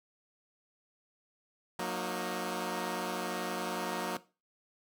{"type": "chord", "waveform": "10% pulse", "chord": "D# minor", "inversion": "first", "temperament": "equal with one note detuned", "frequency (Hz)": [182.66, 233.1, 311.1], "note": ["F#3", "A#3", "D#4"], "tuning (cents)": [-22, 0, 0], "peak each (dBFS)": [-28, -30, -33], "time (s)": [1.79, 4.17], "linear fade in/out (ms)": 2, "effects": ["noise-tail reverb RT60 0.3 s tail -17 dB re dry"]}